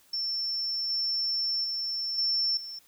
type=tone with level steps; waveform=sine; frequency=5390 Hz; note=E8; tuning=38 cents sharp; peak=-28 / -26 / -29 / -24 / -37 dBFS; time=0.13-2.79 s; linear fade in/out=5 ms; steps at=0.9 / 1.64 / 2.18 / 2.57 s; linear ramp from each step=2 ms; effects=white hiss -61 dBFS RMS until 2.87 s